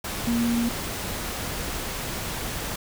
sine tone in noise, 235 Hz, A#3, 14 cents sharp, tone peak -21 dBFS, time 0.27-0.69 s, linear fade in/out 5 ms, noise pink, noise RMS -31 dBFS, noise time 0.04-2.76 s, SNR +7 dB, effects none

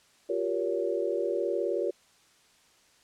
sine chord, G half-diminished seventh, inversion third, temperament just, 352.8 / 392 / 470.4 / 564.5 Hz, F4 / G4 / Bb4 / Db5, +18 / 0 / +16 / +31 cents, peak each -32 dBFS, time 0.29-1.91 s, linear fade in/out 10 ms, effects white hiss -62 dBFS RMS until 3.03 s + low-pass 8000 Hz 12 dB/octave

